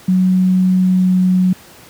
sine tone with pitch glide, 185 to 183.93 Hz, F#3 to F#3, 0 to -10 cents, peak -9 dBFS, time 0.08-1.53 s, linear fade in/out 5 ms, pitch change -10 cents, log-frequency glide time 0.73-1.21 s, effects pink hiss -41 dBFS RMS until 1.89 s + high-pass 100 Hz 12 dB/octave

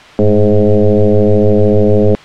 sine tone with frequency modulation, 211.3 Hz, G#3, 30 cents sharp, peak -5 dBFS, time 0.19-2.15 s, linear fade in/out 0 ms, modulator 104 Hz, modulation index 3.3, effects white hiss -35 dBFS RMS until 2.24 s + low-pass 3000 Hz 12 dB/octave

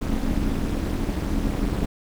brown noise with amplitude modulation, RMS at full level -20 dBFS, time 0.01-1.86 s, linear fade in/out 10 ms, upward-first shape sine, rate 244 Hz, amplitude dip 100%, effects none

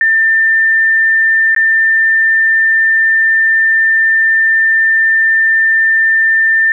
sine tone with dropouts, 1792 Hz, A6, 31 cents sharp, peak -7 dBFS, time 0.01-6.72 s, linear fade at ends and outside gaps 1 ms, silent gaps 1.548-1.563 s, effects none

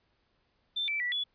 sine tone with pitch steps, 3556 / 2324 / 1955 / 3415 Hz, A7 / D7 / B6 / G#7, +18 / -19 / -18 / +48 cents, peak -29 dBFS, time 0.76-1.24 s, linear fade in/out 10 ms, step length 120 ms, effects pink hiss -73 dBFS RMS until 1.34 s + resampled to 11025 Hz

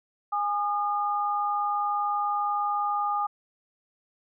sine tone pair together, 824 / 1218.2 Hz, G#5 / D#6, -14 / -37 cents, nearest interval perfect fifth, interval 677 cents, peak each -27 dBFS, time 0.32-3.27 s, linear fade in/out 10 ms, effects none

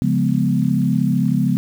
sine chord, C# dominant seventh, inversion none, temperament equal, 138.59 / 174.61 / 207.7 / 246.9 Hz, C#3 / E#3 / G#3 / B3, 0 / 0 / 0 / 0 cents, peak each -20 dBFS, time 0.02-1.57 s, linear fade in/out 0 ms, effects 7-bit

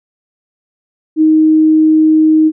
sine tone, 313.1 Hz, D#4, 11 cents sharp, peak -5 dBFS, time 1.16-2.52 s, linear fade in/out 50 ms, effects none

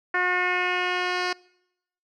10% pulse tone with low-pass filter sweep, 360.9 Hz, F#4, 43 cents flat, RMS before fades -25 dBFS, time 0.14-1.33 s, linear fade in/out 5 ms, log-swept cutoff 1800 to 4300 Hz, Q 3, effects noise-tail reverb RT60 0.8 s tail -24 dB re dry

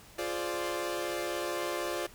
sawtooth chord, D half-diminished seventh, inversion first, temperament equal with one note detuned, 349.2 / 420.1 / 523.3 / 587.3 Hz, F4 / Ab4 / C5 / D5, 0 / +20 / 0 / 0 cents, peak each -32 / -37 / -35 / -33 dBFS, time 0.18-2.07 s, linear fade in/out 10 ms, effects pink hiss -54 dBFS RMS until 2.14 s

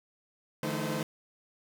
sawtooth tone cluster, 151.6 / 169.9 / 217.5 / 315.3 / 513 Hz, D#3 / F3 / A3 / D#4 / C5, -45 / -47 / -20 / +23 / -34 cents, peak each -32 / -36 / -32 / -35 / -34 dBFS, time 0.63-1.03 s, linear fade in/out 2 ms, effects 9-bit

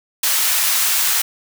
white high-pass noise, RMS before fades -17 dBFS, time 0.23-1.22 s, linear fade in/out 5 ms, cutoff 1000 Hz, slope 12 dB/octave, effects none

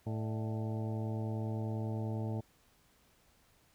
harmonic tone with a mistuned harmonic, 110 Hz, A2, in tune, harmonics 1 / 2 / 3 / 4 / 5 / 6 / 7 / 8, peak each -35 / -41 / -45 / -47 / -49 / -51 / -52 / -53 dBFS, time 0.06-2.41 s, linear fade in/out 10 ms, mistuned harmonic 5, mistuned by +100 cents, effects pink hiss -68 dBFS RMS until 3.74 s

